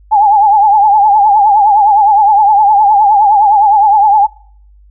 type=tone with vibrato; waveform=sine; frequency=830.6 Hz; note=G#5; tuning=in tune; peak=-4 dBFS; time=0.11-4.27 s; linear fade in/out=20 ms; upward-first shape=triangle; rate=9.7 Hz; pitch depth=110 cents each way; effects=noise-tail reverb RT60 0.6 s tail -25 dB re dry + added 50 Hz sine -39 dBFS peak until 4.9 s